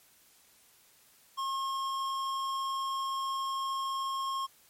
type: tone with tanh clipping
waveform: sine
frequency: 1077 Hz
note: C6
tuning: 50 cents sharp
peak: -33 dBFS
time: 1.37-4.47 s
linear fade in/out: 20 ms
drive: 16 dB
effects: white hiss -62 dBFS RMS until 4.69 s + MP3 64 kbps